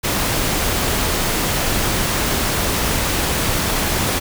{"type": "noise", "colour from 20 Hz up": "pink", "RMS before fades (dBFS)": -19, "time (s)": [0.03, 4.2], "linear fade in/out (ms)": 20, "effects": []}